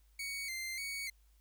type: tone with vibrato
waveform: sawtooth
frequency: 2160 Hz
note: C#7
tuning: 45 cents flat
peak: -35 dBFS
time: 0.19-1.1 s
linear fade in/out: 5 ms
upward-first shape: square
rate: 1.7 Hz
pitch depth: 60 cents each way
effects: added 52 Hz sine -63 dBFS peak until 1.4 s + white hiss -75 dBFS RMS until 1.4 s